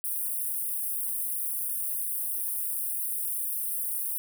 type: high-pass noise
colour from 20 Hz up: white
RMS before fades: -31 dBFS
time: 0.04-4.18 s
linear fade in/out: 0 ms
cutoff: 8900 Hz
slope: 96 dB/octave
effects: none